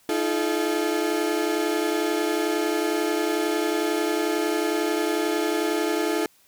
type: tone cluster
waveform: 35% pulse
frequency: 311.6 / 342.7 / 430.6 Hz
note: D#4 / F4 / A4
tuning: +3 / -33 / -37 cents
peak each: -25 dBFS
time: 0.09-6.26 s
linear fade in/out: 2 ms
effects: white hiss -59 dBFS RMS until 6.47 s